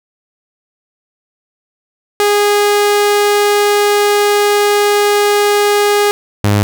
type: tone pair in turn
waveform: sawtooth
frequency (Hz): 411.7 / 102.66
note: G#4 / G#2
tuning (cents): -15 / -20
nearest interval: 2 octaves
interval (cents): 2405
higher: first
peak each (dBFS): -5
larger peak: neither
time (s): 2.2-6.11 / 6.44-6.63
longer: first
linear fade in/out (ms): 0
effects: none